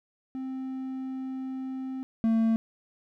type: tone pair in turn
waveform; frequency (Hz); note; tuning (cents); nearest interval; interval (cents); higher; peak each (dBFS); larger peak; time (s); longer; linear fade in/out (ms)
triangle; 262.3 / 225.2; C4 / A3; +4 / +40; minor third; 264; first; -30 / -19; second; 0.35-2.03 / 2.24-2.56; first; 0
effects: none